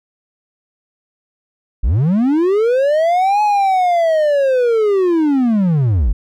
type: linear two-way sweep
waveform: triangle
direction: up then down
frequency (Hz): 41.2 to 849 to 41.2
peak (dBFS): -9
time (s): 1.83-6.13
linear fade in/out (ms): 10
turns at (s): 3.42
effects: none